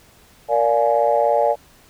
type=chord; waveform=sine; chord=Bb dominant seventh; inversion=none; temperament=just; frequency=466.2 / 582.7 / 699.2 / 839.1 Hz; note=Bb4 / D5 / F5 / Ab5; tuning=0 / -14 / +2 / +18 cents; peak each=-21 / -17 / -20 / -20 dBFS; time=0.48-1.56 s; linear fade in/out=50 ms; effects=tanh soft clip ceiling -4 dBFS + pink hiss -51 dBFS RMS until 1.89 s